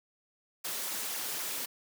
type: noise with flanger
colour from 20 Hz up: white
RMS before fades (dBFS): -36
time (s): 0.64-1.66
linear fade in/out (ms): 10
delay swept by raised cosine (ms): 0.23 to 6.13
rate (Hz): 3.9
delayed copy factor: -0.7
effects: high-pass 200 Hz 12 dB/octave